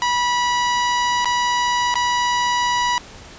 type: tone with dropouts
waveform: sawtooth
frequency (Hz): 975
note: B5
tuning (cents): -23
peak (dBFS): -13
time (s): 0.02-2.98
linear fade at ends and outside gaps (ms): 0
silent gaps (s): 1.246-1.256 / 1.941-1.955
effects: pink hiss -40 dBFS RMS until 3.38 s + resampled to 16000 Hz